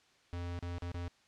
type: tone with dropouts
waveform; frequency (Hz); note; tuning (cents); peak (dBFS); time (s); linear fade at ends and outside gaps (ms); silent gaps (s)
square; 87.31; F2; 0; -38; 0.33-1.08; 0; 0.59-0.626 / 0.783-0.822 / 0.917-0.944
effects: white hiss -67 dBFS RMS until 1.27 s + low-pass 5000 Hz 12 dB/octave